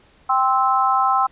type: harmonic tone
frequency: 261.6 Hz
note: C4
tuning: in tune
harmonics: 3 / 4 / 5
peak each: -19 / -19 / -19 dBFS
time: 0.29-1.27 s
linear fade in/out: 10 ms
effects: pink hiss -54 dBFS RMS until 1.31 s + resampled to 8000 Hz